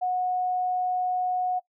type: tone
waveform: sine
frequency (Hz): 731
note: F#5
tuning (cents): -21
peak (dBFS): -23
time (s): 0.01-1.6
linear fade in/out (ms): 20
effects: noise-tail reverb RT60 0.1 s tail -20 dB re dry